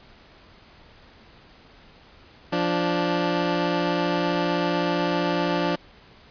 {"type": "tone pair together", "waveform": "15% pulse", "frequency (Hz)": [174.64, 293.7], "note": ["F3", "D4"], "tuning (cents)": [0, 0], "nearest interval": "major sixth", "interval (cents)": 900, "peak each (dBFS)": -18, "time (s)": [2.52, 5.76], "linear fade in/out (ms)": 10, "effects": ["pink hiss -51 dBFS RMS until 6.3 s", "resampled to 11025 Hz"]}